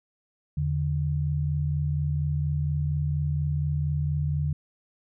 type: tone pair together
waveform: sine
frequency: 82.5 / 146.73 Hz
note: E2 / D3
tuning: +2 / -1 cents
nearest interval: minor seventh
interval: 997 cents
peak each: -28 / -25 dBFS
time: 0.57-4.53 s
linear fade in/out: 5 ms
effects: none